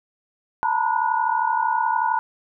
sine tone cluster, 888 / 921 / 960 / 1011 / 1455 Hz, A5 / A#5 / B5 / B5 / F#6, +16 / -21 / -49 / +40 / -29 cents, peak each -23 / -27 / -23 / -28 / -28 dBFS, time 0.63-2.19 s, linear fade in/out 0 ms, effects none

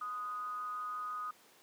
sine tone with frequency modulation, 1243 Hz, D#6, 2 cents flat, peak -37 dBFS, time 0.01-1.31 s, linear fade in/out 5 ms, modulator 220 Hz, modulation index 0.33, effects pink hiss -62 dBFS RMS until 1.62 s + high-pass 300 Hz 12 dB/octave

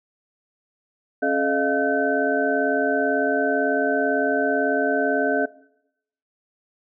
sine tone cluster, 274.2 / 429.7 / 615 / 693 / 1525 Hz, C#4 / A4 / D#5 / F5 / G6, -19 / -41 / -20 / -14 / -48 cents, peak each -25 dBFS, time 1.22-5.46 s, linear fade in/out 10 ms, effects noise-tail reverb RT60 0.8 s tail -20 dB re dry

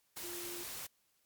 sine tone in noise, 349.2 Hz, F4, in tune, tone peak -46 dBFS, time 0.23-0.64 s, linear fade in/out 10 ms, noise white, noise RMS -44 dBFS, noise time 0.16-0.87 s, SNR -5 dB, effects white hiss -75 dBFS RMS until 1.25 s + MP3 96 kbps

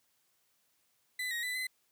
35% pulse tone with pitch steps, 2003 / 1884 / 1994 / 2030 Hz, B6 / A#6 / B6 / B6, +24 / +18 / +16 / +47 cents, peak -32 dBFS, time 1.19-1.67 s, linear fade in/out 5 ms, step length 120 ms, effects white hiss -74 dBFS RMS until 1.91 s + high-pass 80 Hz 12 dB/octave

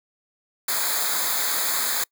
white noise with comb filter, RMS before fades -24 dBFS, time 0.68-2.04 s, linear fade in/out 5 ms, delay 0.35 ms, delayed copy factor -1, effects noise-tail reverb RT60 0.1 s tail -26 dB re dry

